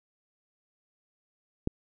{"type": "click", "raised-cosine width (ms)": 3, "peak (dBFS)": -14, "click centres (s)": 1.674, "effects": []}